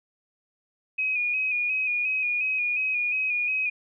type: tone with vibrato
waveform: sine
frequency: 2489 Hz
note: D#7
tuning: in tune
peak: -23 dBFS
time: 0.98-3.7 s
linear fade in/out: 10 ms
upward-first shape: square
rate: 2.8 Hz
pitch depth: 33 cents each way
effects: none